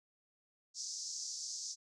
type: band-pass noise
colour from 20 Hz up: white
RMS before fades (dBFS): -43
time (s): 0.74-1.76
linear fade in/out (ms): 50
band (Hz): 4900 to 6700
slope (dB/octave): 48
effects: none